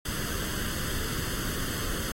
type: noise with comb filter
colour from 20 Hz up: pink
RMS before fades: -32 dBFS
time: 0.05-2.12 s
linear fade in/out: 5 ms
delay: 0.63 ms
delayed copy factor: +0.7
effects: AAC 48 kbps